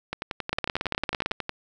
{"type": "two click trains", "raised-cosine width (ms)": 0.3, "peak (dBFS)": [-13, -9], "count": [16, 15], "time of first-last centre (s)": [[0.13, 1.494], [0.53, 1.317]], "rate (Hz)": [11, 17.8], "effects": []}